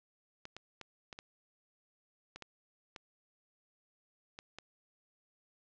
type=clicks; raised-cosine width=0.2 ms; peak=-28 dBFS; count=10; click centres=0.454 / 0.566 / 0.813 / 1.128 / 1.189 / 2.36 / 2.423 / 2.962 / 4.389 / 4.586 s; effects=low-pass 6000 Hz 12 dB/octave